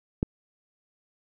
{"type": "click", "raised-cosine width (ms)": 3, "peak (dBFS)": -11, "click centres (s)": 0.229, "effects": []}